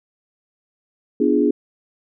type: chord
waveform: sine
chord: B diminished seventh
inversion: none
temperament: equal with one note detuned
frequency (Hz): 246.9 / 293.7 / 342.8 / 415.3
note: B3 / D4 / F4 / Ab4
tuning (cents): 0 / 0 / -32 / 0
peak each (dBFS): -20 / -18 / -21 / -19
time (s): 1.2-1.51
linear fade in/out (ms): 5
effects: none